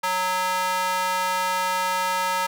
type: tone with high-pass filter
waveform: square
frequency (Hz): 184.3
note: F#3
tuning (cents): -7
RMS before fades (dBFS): -24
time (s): 0.03-2.47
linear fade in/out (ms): 10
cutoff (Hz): 970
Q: 2.2
effects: none